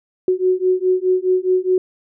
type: beating tone pair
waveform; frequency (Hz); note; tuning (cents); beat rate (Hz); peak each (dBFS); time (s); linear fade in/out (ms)
sine; 367 / 371.8; F#4 / F#4; -14 / +8; 4.8; -17; 0.28-1.78; 2
effects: none